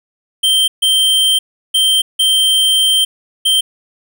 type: tone bursts at uneven times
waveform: square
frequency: 3136 Hz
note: G7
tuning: in tune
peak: -10 dBFS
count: 5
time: 0.43-0.68 / 0.82-1.39 / 1.74-2.02 / 2.19-3.05 / 3.45-3.61 s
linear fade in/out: 10 ms
effects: none